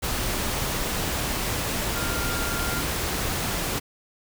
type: tone in noise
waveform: sine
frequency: 1396.9 Hz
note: F6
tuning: in tune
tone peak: -32 dBFS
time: 1.95-2.82 s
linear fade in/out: 20 ms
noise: pink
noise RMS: -27 dBFS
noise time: 0.02-3.8 s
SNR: -8 dB
effects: none